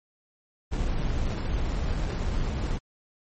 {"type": "noise with sample-and-hold", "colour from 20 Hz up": "brown", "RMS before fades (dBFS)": -27, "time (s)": [0.71, 2.79], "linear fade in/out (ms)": 20, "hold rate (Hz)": 3150, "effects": ["MP3 32 kbps"]}